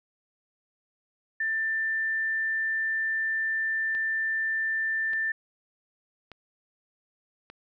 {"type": "tone", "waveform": "sine", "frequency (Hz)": 1780, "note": "A6", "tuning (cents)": 20, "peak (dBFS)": -25, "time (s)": [1.4, 5.32], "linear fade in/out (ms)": 5}
{"type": "click train", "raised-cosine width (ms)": 0.3, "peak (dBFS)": -28, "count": 4, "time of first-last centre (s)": [3.95, 7.5], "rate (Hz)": 0.845}
{"effects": []}